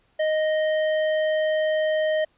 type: tone with tanh clipping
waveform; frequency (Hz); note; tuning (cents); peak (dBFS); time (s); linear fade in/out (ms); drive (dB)
sine; 622; D#5; -1; -22; 0.19-2.25; 10; 15
effects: pink hiss -65 dBFS RMS until 2.37 s + resampled to 8000 Hz